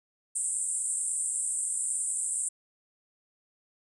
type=band-pass noise; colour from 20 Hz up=white; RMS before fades=-31 dBFS; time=0.35-2.49 s; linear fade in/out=10 ms; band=7800 to 9300 Hz; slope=96 dB/octave; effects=none